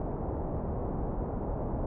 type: low-pass noise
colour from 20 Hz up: pink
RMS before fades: -33 dBFS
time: 0-1.86 s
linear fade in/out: 2 ms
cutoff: 840 Hz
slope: 24 dB/octave
effects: none